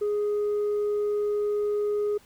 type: tone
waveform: sine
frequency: 415.3 Hz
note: G#4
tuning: in tune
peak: -21 dBFS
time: 0.01-2.18 s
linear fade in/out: 10 ms
effects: tanh soft clip ceiling -22 dBFS + pink hiss -57 dBFS RMS until 2.25 s